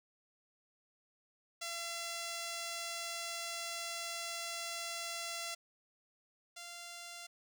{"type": "tone pair in turn", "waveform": "5% pulse", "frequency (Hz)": [679, 690.9], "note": ["F5", "F5"], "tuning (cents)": [-49, -19], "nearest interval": "unison", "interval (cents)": 30, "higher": "second", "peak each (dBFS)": [-28, -35], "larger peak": "first", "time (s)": [[1.61, 5.55], [6.56, 7.27]], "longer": "first", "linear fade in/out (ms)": 10, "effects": []}